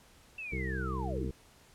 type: linear sweep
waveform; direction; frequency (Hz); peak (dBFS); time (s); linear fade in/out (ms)
sine; down; 2701 to 187.5; -38; 0.38-1.27; 5
type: harmonic tone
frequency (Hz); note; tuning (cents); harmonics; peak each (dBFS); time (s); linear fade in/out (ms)
64.7; C2; -19; 1 / 2 / 3 / 5 / 6 / 7; -36 / -39 / -41 / -43 / -44 / -44; 0.52-1.31; 5
effects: pink hiss -60 dBFS RMS until 1.74 s + low-pass 12000 Hz 12 dB/octave